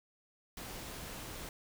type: noise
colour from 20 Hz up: pink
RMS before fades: -45 dBFS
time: 0.57-1.49 s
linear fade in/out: 2 ms
effects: none